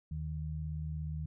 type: tone pair together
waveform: sine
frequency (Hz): 77.78 / 154.89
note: D#2 / D#3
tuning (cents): 0 / -8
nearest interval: octave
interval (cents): 1192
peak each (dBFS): -38 / -38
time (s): 0.11-1.26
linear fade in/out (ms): 5
effects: none